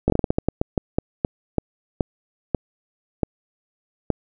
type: slowing click train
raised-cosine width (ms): 2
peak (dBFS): -5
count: 18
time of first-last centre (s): 0.08-4.103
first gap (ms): 19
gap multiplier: 1.27
effects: none